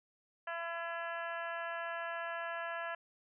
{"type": "harmonic tone with a mistuned harmonic", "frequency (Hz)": 336.6, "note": "E4", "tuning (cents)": 36, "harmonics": [2, 3, 4, 5, 6, 7, 8, 9], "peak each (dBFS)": [-42, -45, -45, -42, -54, -56, -52, -57], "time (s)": [0.47, 2.95], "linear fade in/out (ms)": 5, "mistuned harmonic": 7, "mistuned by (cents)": 16, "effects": []}